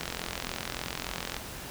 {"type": "click train", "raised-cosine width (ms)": 0.2, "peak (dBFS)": -15, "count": 60, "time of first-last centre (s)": [0.01, 1.366], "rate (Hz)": 43.5, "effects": ["pink hiss -41 dBFS RMS until 1.7 s"]}